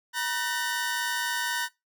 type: tone cluster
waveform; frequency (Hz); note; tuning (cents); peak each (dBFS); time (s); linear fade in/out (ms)
sawtooth; 959 / 1510 / 1814; A#5 / F#6 / A#6; +49 / +35 / -48; -28; 0.13-1.69; 50
effects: noise-tail reverb RT60 0.2 s tail -21 dB re dry